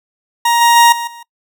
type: tone with level steps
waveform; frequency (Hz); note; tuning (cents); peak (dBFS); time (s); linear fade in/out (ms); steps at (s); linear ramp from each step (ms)
40% pulse; 940; A#5; +14; -9 / -6 / -4 / -18 / -31; 0.45-1.23; 5; 0.61 / 0.76 / 0.92 / 1.07; 5
effects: noise-tail reverb RT60 0.1 s tail -24 dB re dry